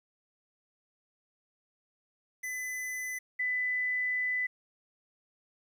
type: tone pair in turn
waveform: square / sine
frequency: 2010 / 1998.7 Hz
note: B6 / B6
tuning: +30 / +20 cents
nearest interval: unison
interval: 10 cents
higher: first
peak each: -35 / -28 dBFS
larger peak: second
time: 2.43-3.19 / 3.39-4.47 s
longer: second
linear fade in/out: 10 ms
effects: 11-bit